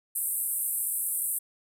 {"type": "band-pass noise", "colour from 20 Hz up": "white", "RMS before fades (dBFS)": -30, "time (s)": [0.15, 1.39], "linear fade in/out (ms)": 10, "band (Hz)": [8200, 14000], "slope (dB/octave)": 96, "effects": []}